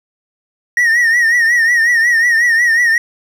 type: tone with vibrato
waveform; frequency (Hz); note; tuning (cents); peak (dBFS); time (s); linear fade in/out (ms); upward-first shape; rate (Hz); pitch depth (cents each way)
triangle; 1874; A#6; +9; -7; 0.77-2.98; 2; triangle; 5.5; 92
effects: none